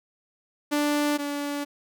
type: tone pair in turn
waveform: sawtooth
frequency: 293.7 / 287.8 Hz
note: D4 / D4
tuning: 0 / -35 cents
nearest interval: unison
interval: 35 cents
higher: first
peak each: -18 / -24 dBFS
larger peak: first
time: 0.71-1.18 / 1.18-1.65 s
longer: neither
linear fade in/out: 20 ms
effects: none

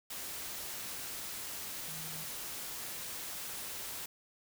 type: tone in noise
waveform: sine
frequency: 158.9 Hz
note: D#3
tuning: 37 cents sharp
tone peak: -49 dBFS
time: 1.88-2.24 s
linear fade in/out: 5 ms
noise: white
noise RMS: -42 dBFS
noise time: 0.1-4.06 s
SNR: -10 dB
effects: none

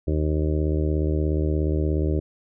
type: harmonic tone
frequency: 76.9 Hz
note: D#2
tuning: 20 cents flat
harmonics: 1 / 2 / 3 / 4 / 5 / 6 / 7 / 8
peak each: -22 / -28 / -38 / -28 / -29 / -37 / -35 / -39 dBFS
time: 0.07-2.2 s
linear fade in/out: 10 ms
effects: none

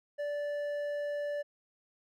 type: tone with hard clipping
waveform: sine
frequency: 583 Hz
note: D5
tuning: 13 cents flat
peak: -34 dBFS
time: 0.18-1.43 s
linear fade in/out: 20 ms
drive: 6 dB
effects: none

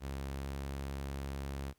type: tone with pitch glide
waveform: sawtooth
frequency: 68.3 to 68.81 Hz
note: C#2 to C#2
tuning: -25 to -12 cents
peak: -34 dBFS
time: 0-1.74 s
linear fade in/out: 50 ms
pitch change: +13 cents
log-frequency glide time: 0.39-0.45 s
effects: pink hiss -75 dBFS RMS until 1.78 s

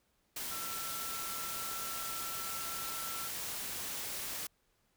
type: tone in noise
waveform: sine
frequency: 1342 Hz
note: E6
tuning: 31 cents sharp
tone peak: -44 dBFS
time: 0.51-3.28 s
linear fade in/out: 5 ms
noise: white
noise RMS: -40 dBFS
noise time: 0.36-4.47 s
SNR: -7 dB
effects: pink hiss -75 dBFS RMS until 4.96 s

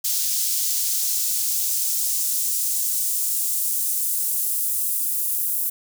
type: noise with high-pass filter sweep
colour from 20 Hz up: white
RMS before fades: -23 dBFS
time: 0.04-5.7 s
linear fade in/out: 10 ms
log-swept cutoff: 5000 to 11000 Hz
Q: 1.1
effects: none

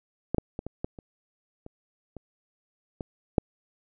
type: clicks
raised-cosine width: 2 ms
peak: -12 / -10 / -19 / -21 / -16 / -29 / -28 / -26 / -20 / -6 dBFS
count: 10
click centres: 0.346 / 0.383 / 0.591 / 0.666 / 0.845 / 0.988 / 1.664 / 2.167 / 3.008 / 3.382 s
effects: none

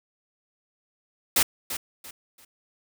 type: noise with echo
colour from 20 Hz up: white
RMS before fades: -20 dBFS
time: 1.36-1.43 s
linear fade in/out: 5 ms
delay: 340 ms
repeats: 3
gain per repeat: -11 dB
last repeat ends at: 2.45 s
effects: none

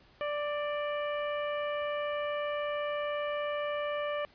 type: harmonic tone with a mistuned harmonic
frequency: 587.3 Hz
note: D5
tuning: in tune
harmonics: 1 / 2 / 3 / 4 / 5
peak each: -32 / -38 / -42 / -44 / -46 dBFS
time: 0.21-4.25 s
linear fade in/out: 0 ms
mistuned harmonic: 3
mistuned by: +17 cents
effects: pink hiss -61 dBFS RMS until 4.34 s + resampled to 11025 Hz

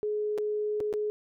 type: tone with dropouts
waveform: sine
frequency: 421.6 Hz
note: G#4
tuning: 26 cents sharp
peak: -27 dBFS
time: 0.03-1.1 s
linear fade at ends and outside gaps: 0 ms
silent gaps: 0.378-0.384 / 0.803-0.808 / 0.928-0.938 s
effects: none

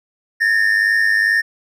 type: tone pair together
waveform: triangle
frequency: 1721 / 1823.3 Hz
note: A6 / A#6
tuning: -39 / -39 cents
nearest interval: minor second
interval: 100 cents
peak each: -17 / -12 dBFS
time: 0.4-1.42 s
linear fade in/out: 20 ms
effects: none

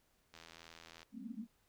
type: click train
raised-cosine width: 0.2 ms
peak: -36 dBFS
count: 58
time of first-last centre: 0.34-1.03 s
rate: 82.6 Hz
type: band-pass noise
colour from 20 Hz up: white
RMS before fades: -46 dBFS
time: 1.12-1.47 s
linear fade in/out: 50 ms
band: 200 to 260 Hz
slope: 96 dB/octave
effects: pink hiss -75 dBFS RMS until 1.68 s

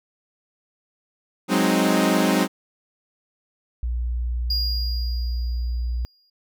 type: chord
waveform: sawtooth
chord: Ab dominant seventh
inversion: third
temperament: equal with one note detuned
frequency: 184.25 / 207.7 / 261.6 / 311.1 Hz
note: Gb3 / Ab3 / C4 / Eb4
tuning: -7 / 0 / 0 / 0 cents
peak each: -19 dBFS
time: 1.48-2.48 s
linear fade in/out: 50 ms
type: tone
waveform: sine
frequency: 59.8 Hz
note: A#1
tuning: 45 cents sharp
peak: -22 dBFS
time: 3.83-6.05 s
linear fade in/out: 0 ms
type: tone with exponential decay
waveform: triangle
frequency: 4842 Hz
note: D#8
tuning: 48 cents flat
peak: -20 dBFS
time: 4.5-6.3 s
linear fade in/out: 5 ms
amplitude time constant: 390 ms
effects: none

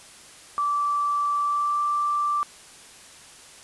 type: tone with pitch glide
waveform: sine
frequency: 1163 to 1173.8 Hz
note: D6 to D6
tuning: -17 to -1 cents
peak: -21 dBFS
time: 0.58-2.43 s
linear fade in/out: 0 ms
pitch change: +16 cents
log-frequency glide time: 1.42-1.8 s
effects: white hiss -47 dBFS RMS until 3.63 s + resampled to 24000 Hz

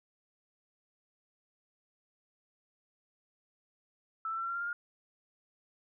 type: tone with pitch steps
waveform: sine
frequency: 1318.5 / 1332.3 / 1346.2 / 1360.3 / 1374.5 / 1388.9 / 1403.4 / 1418 Hz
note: E6 / E6 / E6 / F6 / F6 / F6 / F6 / F6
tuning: 0 / +18 / +36 / -46 / -28 / -10 / +8 / +26 cents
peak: -33 dBFS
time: 4.25-4.73 s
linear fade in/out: 2 ms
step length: 60 ms
effects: none

